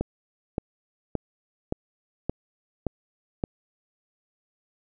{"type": "click train", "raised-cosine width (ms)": 2, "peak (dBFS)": -12, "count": 7, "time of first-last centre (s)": [0.01, 3.439], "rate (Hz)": 1.75, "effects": []}